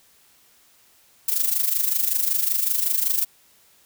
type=noise with amplitude modulation; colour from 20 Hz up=violet; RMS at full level=-19 dBFS; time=1.28-3.25 s; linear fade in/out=5 ms; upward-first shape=sine; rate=25.3 Hz; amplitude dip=70%; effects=white hiss -57 dBFS RMS until 3.85 s